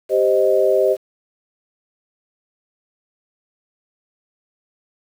sine chord, C minor, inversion second, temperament equal, 392 / 523.3 / 622.3 Hz, G4 / C5 / Eb5, 0 / 0 / 0 cents, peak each -17 dBFS, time 0.09-0.97 s, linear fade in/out 50 ms, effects 7-bit

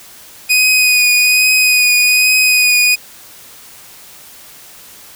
sawtooth tone with vibrato, 2489 Hz, D#7, in tune, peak -5 dBFS, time 0.49-2.96 s, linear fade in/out 20 ms, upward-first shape triangle, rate 1.2 Hz, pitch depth 21 cents each way, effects white hiss -38 dBFS RMS until 5.15 s

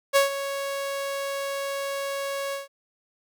sawtooth tone with ADSR envelope, 554.4 Hz, C#5, in tune, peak -11 dBFS, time 0.13-2.68 s, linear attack 31 ms, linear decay 130 ms, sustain -13 dB, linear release 150 ms, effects none

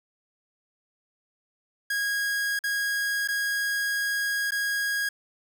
45% pulse tone with dropouts, 1642 Hz, G#6, 20 cents flat, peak -25 dBFS, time 1.9-5.09 s, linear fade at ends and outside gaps 5 ms, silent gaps 2.591-2.638 / 3.276-3.285 / 4.508-4.519 s, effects none

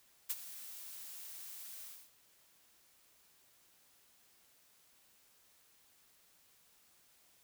blue noise with ADSR envelope, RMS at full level -35 dBFS, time 0.29-2.11 s, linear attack 15 ms, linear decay 39 ms, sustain -14 dB, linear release 270 ms, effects white hiss -68 dBFS RMS until 7.43 s

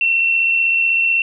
sine tone pair together, 2637 / 2713 Hz, E7 / E7, 0 / +49 cents, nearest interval unison, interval 49 cents, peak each -25 / -13 dBFS, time 0.01-1.22 s, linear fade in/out 2 ms, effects none

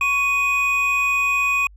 triangle tone pair together, 1108.7 / 2489 Hz, C#6 / D#7, 0 / 0 cents, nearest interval octave + major second, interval 1400 cents, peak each -22 / -16 dBFS, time 0.01-1.67 s, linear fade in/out 2 ms, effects added 50 Hz sine -43 dBFS peak until 1.76 s

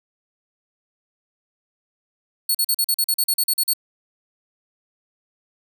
5% pulse tone bursts, 4398 Hz, C#8, 14 cents flat, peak -10 dBFS, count 13, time 2.49-3.735 s, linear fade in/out 5 ms, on 57 ms, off 42 ms, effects none

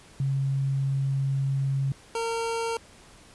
sine / 25% pulse tone pair in turn, 136.3 / 458.5 Hz, C#3 / A#4, -29 / -29 cents, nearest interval octave + major sixth, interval 2100 cents, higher second, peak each -23 dBFS, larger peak neither, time 0.2-1.92 / 2.15-2.77 s, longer first, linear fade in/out 2 ms, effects pink hiss -52 dBFS RMS until 3.34 s + resampled to 24000 Hz

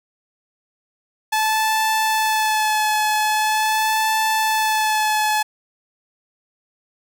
sawtooth tone with vibrato, 866 Hz, A5, 28 cents flat, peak -13 dBFS, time 1.32-5.43 s, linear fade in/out 10 ms, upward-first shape sine, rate 0.43 Hz, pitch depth 22 cents each way, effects none

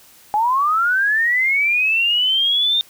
sine linear sweep, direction up, 819 to 3653 Hz, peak -14 dBFS, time 0.34-2.81 s, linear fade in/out 0 ms, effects white hiss -48 dBFS RMS until 2.89 s

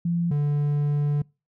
sine / triangle tone pair in turn, 171 / 146.02 Hz, F3 / D3, -36 / -10 cents, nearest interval minor third, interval 274 cents, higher first, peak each -21 / -18 dBFS, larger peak second, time 0.05-0.31 / 0.31-1.22 s, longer second, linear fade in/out 5 ms, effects noise-tail reverb RT60 0.3 s tail -26 dB re dry

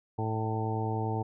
harmonic tone with a mistuned harmonic, 110 Hz, A2, in tune, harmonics 1 / 2 / 3 / 4 / 5 / 6 / 7 / 8, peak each -31 / -39 / -38 / -37 / -47 / -46 / -37 / -38 dBFS, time 0.18-1.23 s, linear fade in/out 10 ms, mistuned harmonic 8, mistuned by +24 cents, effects none

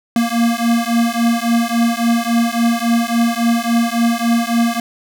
square beating tone pair, 231.7 / 235.3 Hz, A#3 / A#3, -10 / +16 cents, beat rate 3.6 Hz, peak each -17 dBFS, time 0.16-4.8 s, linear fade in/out 2 ms, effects none

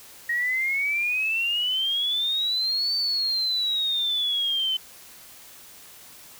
sine exponential two-way sweep, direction up then down, 1875 to 4565 to 3044 Hz, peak -22 dBFS, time 0.29-4.77 s, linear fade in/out 5 ms, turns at 2.95 s, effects white hiss -47 dBFS RMS until 6.39 s

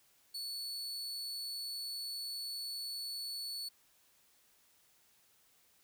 40% pulse tone, 4435 Hz, C#8, in tune, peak -38 dBFS, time 0.34-3.69 s, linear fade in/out 10 ms, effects white hiss -69 dBFS RMS until 5.83 s

